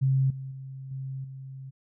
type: tone with level steps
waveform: sine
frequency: 133.6 Hz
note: C3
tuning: 36 cents sharp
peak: -20 / -34 / -37 / -32 / -38 dBFS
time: 0.01-1.71 s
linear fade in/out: 20 ms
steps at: 0.3 / 0.51 / 0.91 / 1.24 s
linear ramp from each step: 5 ms
effects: none